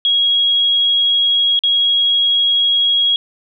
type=tone with dropouts; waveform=sine; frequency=3304 Hz; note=G#7; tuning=10 cents flat; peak=-11 dBFS; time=0.05-3.16 s; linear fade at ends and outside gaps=1 ms; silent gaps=1.591-1.636 s; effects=none